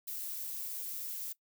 violet noise, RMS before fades -40 dBFS, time 0.07-1.33 s, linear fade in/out 10 ms, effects noise-tail reverb RT60 0.1 s tail -20 dB re dry

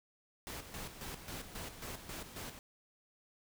pink noise with tremolo, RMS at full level -44 dBFS, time 0.47-2.59 s, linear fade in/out 0 ms, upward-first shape square, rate 3.7 Hz, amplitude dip 60%, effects none

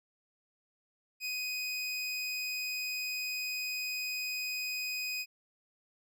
25% pulse tone, 2500 Hz, D#7, 8 cents sharp, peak -30 dBFS, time 1.2-5.26 s, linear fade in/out 50 ms, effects none

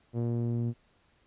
sawtooth tone with low-pass filter sweep, 118.1 Hz, A#2, 23 cents sharp, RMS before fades -30 dBFS, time 0.13-0.74 s, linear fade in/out 50 ms, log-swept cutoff 460 to 250 Hz, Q 1.1, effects pink hiss -67 dBFS RMS until 1.26 s + resampled to 8000 Hz

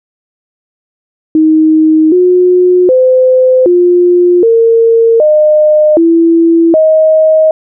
sine tone with pitch steps, 314.2 / 361.7 / 513 / 354 / 457.4 / 609 / 332.7 / 630 Hz, D#4 / F#4 / C5 / F4 / A#4 / D#5 / E4 / D#5, +17 / -39 / -34 / +23 / -33 / -37 / +16 / +21 cents, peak -3 dBFS, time 1.35-7.51 s, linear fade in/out 2 ms, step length 770 ms, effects none

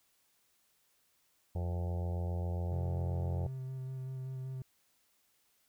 harmonic tone, 87.31 Hz, F2, in tune, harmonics 1 / 2 / 4 / 5 / 6 / 7 / 8 / 9 / 10, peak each -33 / -43 / -50 / -50 / -49 / -51 / -53 / -53 / -58 dBFS, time 1.55-3.47 s, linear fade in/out 5 ms
triangle tone with vibrato, 130.81 Hz, C3, in tune, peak -36 dBFS, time 2.72-4.62 s, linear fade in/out 2 ms, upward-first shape square, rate 5.2 Hz, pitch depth 12 cents each way
effects white hiss -73 dBFS RMS until 5.68 s

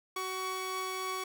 sawtooth tone pair together, 375.4 / 1123 Hz, F#4 / C#6, +25 / +22 cents, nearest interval octave + perfect fifth, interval 1897 cents, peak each -35 / -32 dBFS, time 0.16-1.24 s, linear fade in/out 5 ms, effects none

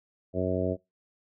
harmonic tone, 92.1 Hz, F#2, 7 cents flat, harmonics 1 / 2 / 3 / 4 / 5 / 6 / 7, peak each -33 / -33 / -33 / -33 / -33 / -33 / -33 dBFS, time 0.33-0.77 s, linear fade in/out 50 ms, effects noise-tail reverb RT60 0.2 s tail -22 dB re dry

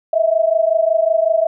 sine tone pair together, 639 / 664.4 Hz, D#5 / E5, +46 / +13 cents, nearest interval minor second, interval 67 cents, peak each -15 dBFS, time 0.13-1.47 s, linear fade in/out 5 ms, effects none

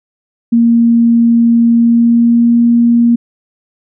sine tone with pitch glide, 233.1 to 235.7 Hz, A#3 to A#3, 0 to +19 cents, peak -5 dBFS, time 0.52-3.16 s, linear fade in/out 10 ms, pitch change +19 cents, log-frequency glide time 1.73-2.59 s, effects none

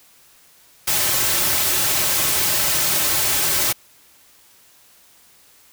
white noise with comb filter, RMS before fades -19 dBFS, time 0.87-3.73 s, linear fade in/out 10 ms, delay 4.2 ms, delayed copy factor -0.55, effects white hiss -52 dBFS RMS until 5.72 s

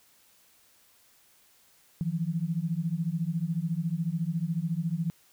sine beating tone pair, 159.3 / 173.3 Hz, D#3 / F3, +41 / -13 cents, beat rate 14 Hz, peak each -30 dBFS, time 2.01-5.1 s, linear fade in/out 0 ms, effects white hiss -62 dBFS RMS until 5.32 s

